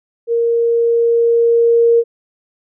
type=tone with level ramp; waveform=sine; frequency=466.2 Hz; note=A#4; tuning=in tune; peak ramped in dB=-12 to -7 dBFS; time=0.27-2.04 s; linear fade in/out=50 ms; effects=none